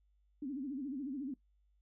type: tone with vibrato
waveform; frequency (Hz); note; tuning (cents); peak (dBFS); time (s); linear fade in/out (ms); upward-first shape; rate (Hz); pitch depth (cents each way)
sine; 274.2; C#4; -19; -37; 0.42-1.34; 5; sine; 14; 150
effects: noise-tail reverb RT60 0.1 s tail -18 dB re dry + added 50 Hz sine -69 dBFS peak until 1.81 s